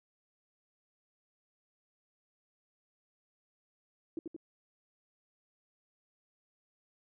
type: tone with echo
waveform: sine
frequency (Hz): 328.3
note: E4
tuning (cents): -7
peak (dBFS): -34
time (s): 4.17-4.19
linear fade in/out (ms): 2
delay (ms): 87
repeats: 2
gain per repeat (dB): -3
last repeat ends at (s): 4.364
effects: none